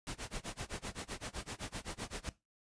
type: noise with tremolo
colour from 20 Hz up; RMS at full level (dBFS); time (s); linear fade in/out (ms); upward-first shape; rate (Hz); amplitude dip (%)
pink; -40; 0.07-2.29; 0; sine; 7.8; 100
effects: noise-tail reverb RT60 0.2 s tail -17 dB re dry + resampled to 22050 Hz